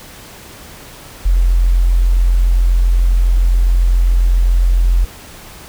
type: tone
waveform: sine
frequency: 43.68 Hz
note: F1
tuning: 1 cent sharp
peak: -8 dBFS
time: 1.25-5.05 s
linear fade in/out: 10 ms
effects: pink hiss -36 dBFS RMS until 5.68 s